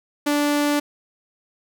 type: tone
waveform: sawtooth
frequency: 292 Hz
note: D4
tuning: 10 cents flat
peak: -14 dBFS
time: 0.26-0.8 s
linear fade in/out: 10 ms
effects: none